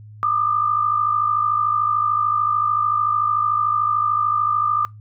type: tone pair together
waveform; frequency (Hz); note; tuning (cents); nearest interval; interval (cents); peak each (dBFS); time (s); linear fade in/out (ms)
sine; 1194.5 / 1248; D6 / D#6; +29 / +5; minor second; 76; -17 / -23; 0.23-4.85; 0
effects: noise-tail reverb RT60 0.2 s tail -25 dB re dry + added 106 Hz sine -38 dBFS peak until 5 s